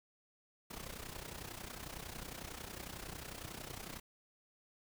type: noise with amplitude modulation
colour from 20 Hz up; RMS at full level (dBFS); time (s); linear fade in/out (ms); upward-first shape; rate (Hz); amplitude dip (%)
pink; -44; 0.7-4; 10; sine; 31; 75
effects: none